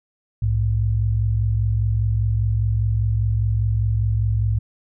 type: tone pair together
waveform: sine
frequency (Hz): 61.91 / 106.9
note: B1 / A2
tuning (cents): +5 / -49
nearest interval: major sixth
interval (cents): 946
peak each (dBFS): -22 / -18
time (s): 0.42-4.59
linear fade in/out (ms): 5
effects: none